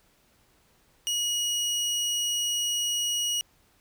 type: tone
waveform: 25% pulse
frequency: 2900 Hz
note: F#7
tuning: 35 cents flat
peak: -22 dBFS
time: 1.07-3.41 s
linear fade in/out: 0 ms
effects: pink hiss -64 dBFS RMS until 3.8 s